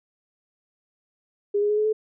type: tone with pitch steps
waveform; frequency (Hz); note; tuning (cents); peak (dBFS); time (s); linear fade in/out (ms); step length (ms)
sine; 408.4 / 414.3 / 420.4 / 426.5 / 432.7; G#4 / G#4 / G#4 / G#4 / A4; -29 / -4 / +21 / +46 / -29; -19; 1.54-1.93; 10; 78
effects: none